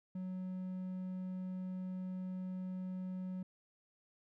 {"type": "tone", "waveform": "triangle", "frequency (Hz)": 185, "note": "F#3", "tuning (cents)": 0, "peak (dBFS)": -37, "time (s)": [0.15, 3.43], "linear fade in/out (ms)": 5, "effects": []}